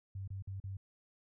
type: tone with dropouts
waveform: sine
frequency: 96.9 Hz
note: G2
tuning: 20 cents flat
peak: -39 dBFS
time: 0.15-0.77 s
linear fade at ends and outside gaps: 5 ms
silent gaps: 0.277-0.303 / 0.424-0.473 / 0.601-0.639 s
effects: none